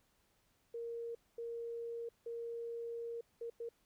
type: tone bursts at uneven times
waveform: sine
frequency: 466.2 Hz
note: A#4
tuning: in tune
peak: -40 dBFS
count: 5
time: 0.74-1.15 / 1.38-2.09 / 2.26-3.21 / 3.41-3.5 / 3.6-3.69 s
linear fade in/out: 5 ms
effects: pink hiss -75 dBFS RMS until 3.85 s